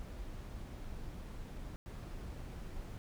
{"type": "noise bursts at uneven times", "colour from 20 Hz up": "brown", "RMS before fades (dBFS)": -45, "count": 2, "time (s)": [[0, 1.76], [1.86, 2.98]], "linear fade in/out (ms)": 0, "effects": []}